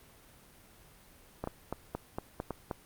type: clicks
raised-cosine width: 1 ms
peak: -20 dBFS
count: 8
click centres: 1.44 / 1.474 / 1.726 / 1.95 / 2.185 / 2.401 / 2.507 / 2.712 s
effects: pink hiss -58 dBFS RMS until 2.85 s + Opus 32 kbps

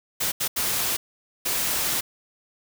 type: noise bursts at uneven times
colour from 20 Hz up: white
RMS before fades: -25 dBFS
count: 4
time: 0.2-0.32 / 0.4-0.48 / 0.56-0.97 / 1.45-2.01 s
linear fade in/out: 10 ms
effects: none

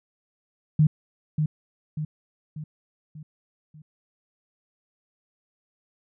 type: tone with echo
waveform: sine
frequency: 153.1 Hz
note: D#3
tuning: 28 cents flat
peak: -14 dBFS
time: 0.79-0.87 s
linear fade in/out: 5 ms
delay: 590 ms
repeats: 5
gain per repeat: -6 dB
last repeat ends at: 3.82 s
effects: none

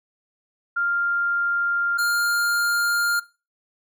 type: tone pair in turn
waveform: sine / square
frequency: 1396.9 / 1404.3 Hz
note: F6 / F6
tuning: 0 / +9 cents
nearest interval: unison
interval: 9 cents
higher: second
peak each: -20 dBFS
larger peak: neither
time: 0.76-1.98 / 1.98-3.2 s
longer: neither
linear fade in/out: 10 ms
effects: noise-tail reverb RT60 0.3 s tail -19 dB re dry

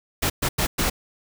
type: noise bursts at uneven times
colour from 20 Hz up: pink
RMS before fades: -22 dBFS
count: 4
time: 0.22-0.3 / 0.42-0.49 / 0.58-0.67 / 0.78-0.9 s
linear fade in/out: 10 ms
effects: none

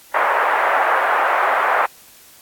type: band-pass noise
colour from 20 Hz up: pink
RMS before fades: -17 dBFS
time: 0.14-1.86 s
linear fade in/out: 5 ms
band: 660 to 1700 Hz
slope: 24 dB/octave
effects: white hiss -46 dBFS RMS until 2.41 s + AAC 64 kbps

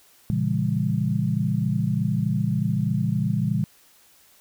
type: chord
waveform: sine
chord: A# diminished seventh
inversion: none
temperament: just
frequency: 116.54 / 139.85 / 167.82 / 201.4 Hz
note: A#2 / C#3 / E3 / G3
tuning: 0 / +16 / +31 / +47 cents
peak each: -26 dBFS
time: 0.3-3.64 s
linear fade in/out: 0 ms
effects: white hiss -56 dBFS RMS until 4.4 s

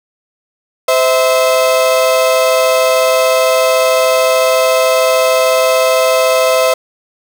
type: tone pair together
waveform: 35% pulse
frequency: 516.4 / 650 Hz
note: C5 / E5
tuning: -23 / -24 cents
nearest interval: major third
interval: 399 cents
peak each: -10 dBFS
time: 0.88-6.74 s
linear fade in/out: 5 ms
effects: none

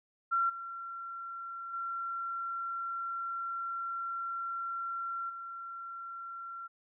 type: tone with level steps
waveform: sine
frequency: 1365 Hz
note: F6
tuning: 40 cents flat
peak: -26 / -39 / -34 / -40 dBFS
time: 0.31-6.68 s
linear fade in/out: 20 ms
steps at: 0.49 / 1.73 / 5.29 s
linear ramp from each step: 10 ms
effects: none

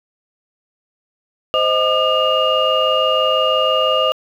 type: tone cluster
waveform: sine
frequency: 521 / 627 / 1209 / 2835 Hz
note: C5 / D#5 / D6 / F7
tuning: -7 / +13 / +50 / +25 cents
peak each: -18 dBFS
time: 1.54-4.12 s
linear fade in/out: 0 ms
effects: tanh soft clip ceiling -4 dBFS + 8-bit

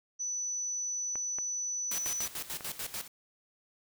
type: tone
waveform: sine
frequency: 5970 Hz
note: F#8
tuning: 15 cents sharp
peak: -32 dBFS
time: 0.19-2.27 s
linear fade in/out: 20 ms
type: clicks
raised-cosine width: 0.5 ms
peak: -28 dBFS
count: 5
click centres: 1.156 / 1.386 / 2.062 / 2.205 / 2.608 s
type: noise with tremolo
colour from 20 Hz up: white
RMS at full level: -37 dBFS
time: 1.91-3.08 s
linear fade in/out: 5 ms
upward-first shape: square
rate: 6.8 Hz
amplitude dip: 75%
effects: none

